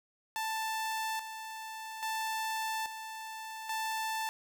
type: tone with tremolo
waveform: sawtooth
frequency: 883 Hz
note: A5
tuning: 6 cents sharp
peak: -29 dBFS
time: 0.36-4.29 s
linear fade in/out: 0 ms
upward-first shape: square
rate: 0.6 Hz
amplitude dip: 60%
effects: 10-bit